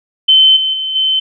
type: tone with level steps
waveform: sine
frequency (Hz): 3072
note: G7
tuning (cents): -36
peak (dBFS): -4 / -12 / -16 / -10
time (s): 0.28-1.2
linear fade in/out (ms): 10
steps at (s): 0.56 / 0.73 / 0.95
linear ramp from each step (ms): 10
effects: none